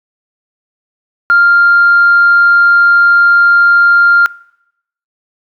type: tone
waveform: sine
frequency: 1396.9 Hz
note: F6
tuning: in tune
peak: -3 dBFS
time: 1.3-4.26 s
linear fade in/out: 0 ms
effects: noise-tail reverb RT60 0.8 s tail -23 dB re dry + tanh soft clip ceiling 0 dBFS